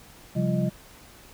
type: tone cluster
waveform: sine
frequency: 133.1 / 175.2 / 196 / 343.4 / 620 Hz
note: C3 / F3 / G3 / F4 / D#5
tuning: +30 / +6 / 0 / -29 / -6 cents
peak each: -27 / -26 / -27 / -35 / -32 dBFS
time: 0.35-0.7 s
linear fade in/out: 20 ms
effects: pink hiss -50 dBFS RMS until 1.33 s